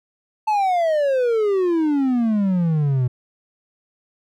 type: exponential sweep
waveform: triangle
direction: down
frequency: 880 to 121.8 Hz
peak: -14 dBFS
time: 0.47-3.08 s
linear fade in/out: 10 ms
effects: none